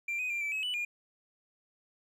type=tone with pitch steps; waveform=triangle; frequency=2367 / 2500 / 2379 / 2318 / 2565 / 2971 / 2420 Hz; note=D7 / D#7 / D7 / D7 / E7 / F#7 / D#7; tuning=+13 / +8 / +22 / -23 / -48 / +6 / -49 cents; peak=-29 dBFS; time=0.08-0.85 s; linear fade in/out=5 ms; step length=110 ms; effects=tanh soft clip ceiling -25 dBFS